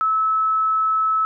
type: tone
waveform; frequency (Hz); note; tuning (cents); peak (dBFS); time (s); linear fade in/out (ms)
sine; 1300; E6; -24; -16; 0.01-1.25; 0
effects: none